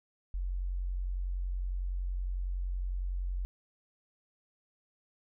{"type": "tone", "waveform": "sine", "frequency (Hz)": 45.41, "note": "F#1", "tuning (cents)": -32, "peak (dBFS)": -31, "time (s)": [0.34, 3.45], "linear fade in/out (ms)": 0, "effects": []}